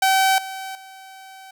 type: tone with level steps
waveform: sawtooth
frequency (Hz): 767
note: G5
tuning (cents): -38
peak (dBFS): -11 / -26 / -36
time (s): 0.02-1.51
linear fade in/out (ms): 5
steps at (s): 0.38 / 0.75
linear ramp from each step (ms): 2
effects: none